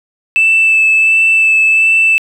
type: tone with vibrato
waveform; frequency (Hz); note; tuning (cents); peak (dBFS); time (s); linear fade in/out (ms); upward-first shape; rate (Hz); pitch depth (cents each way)
sine; 2637; E7; 0; -5; 0.36-2.18; 0; sine; 1.4; 13
effects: tanh soft clip ceiling -3 dBFS + 7-bit